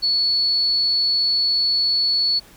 sine tone, 4417 Hz, C#8, 7 cents flat, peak -16 dBFS, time 0.02-2.4 s, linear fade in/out 20 ms, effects pink hiss -48 dBFS RMS until 2.56 s

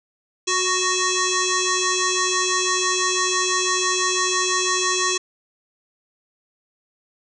sine tone with frequency modulation, 2600 Hz, E7, 24 cents flat, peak -18 dBFS, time 0.47-5.18 s, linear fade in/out 10 ms, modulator 742 Hz, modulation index 6.1, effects none

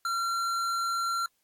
sine tone with hard clipping, 1368 Hz, F6, 36 cents flat, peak -29 dBFS, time 0.05-1.26 s, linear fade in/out 2 ms, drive 14 dB, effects white hiss -74 dBFS RMS until 1.43 s + AAC 64 kbps

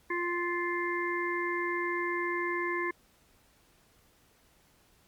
harmonic tone, 349.2 Hz, F4, in tune, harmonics 1 / 3 / 5 / 6, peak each -33 / -35 / -36 / -36 dBFS, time 0.1-2.91 s, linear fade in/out 5 ms, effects pink hiss -65 dBFS RMS until 5.07 s + Opus 48 kbps

